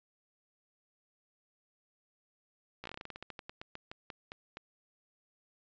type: slowing click train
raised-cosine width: 0.3 ms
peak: -27 dBFS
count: 21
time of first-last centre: 2.84-4.571 s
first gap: 15 ms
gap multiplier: 1.16
effects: resampled to 16000 Hz